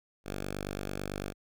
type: tone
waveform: 5% pulse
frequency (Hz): 49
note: G1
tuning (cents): 0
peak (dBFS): -24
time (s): 0.24-1.34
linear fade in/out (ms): 50
effects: none